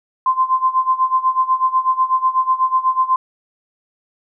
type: tone with tremolo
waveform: sine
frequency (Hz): 1039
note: C6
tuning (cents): -12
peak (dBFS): -10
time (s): 0.26-3.16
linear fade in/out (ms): 2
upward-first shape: sine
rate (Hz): 8.1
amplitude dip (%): 85
effects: none